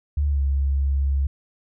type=tone with pitch glide; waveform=sine; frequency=72.6 to 68.92 Hz; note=D2 to C#2; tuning=-19 to -9 cents; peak=-18 dBFS; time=0.17-1.27 s; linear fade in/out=5 ms; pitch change=-90 cents; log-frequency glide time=0.28-0.41 s; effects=none